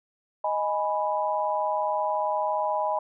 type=chord; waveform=sine; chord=G# minor; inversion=second; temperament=equal; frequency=622.3 / 830.6 / 987.8 Hz; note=D#5 / G#5 / B5; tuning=0 / 0 / 0 cents; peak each=-28 dBFS; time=0.44-2.99 s; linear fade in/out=5 ms; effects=none